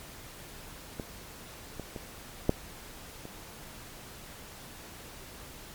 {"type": "clicks", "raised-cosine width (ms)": 2, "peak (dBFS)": [-21, -24, -24, -9, -29], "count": 5, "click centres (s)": [0.998, 1.797, 1.962, 2.494, 3.254], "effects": ["pink hiss -47 dBFS RMS until 5.74 s", "MP3 96 kbps"]}